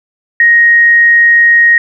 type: tone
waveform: sine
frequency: 1874 Hz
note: A#6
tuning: 9 cents sharp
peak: -3 dBFS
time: 0.4-1.78 s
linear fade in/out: 2 ms
effects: none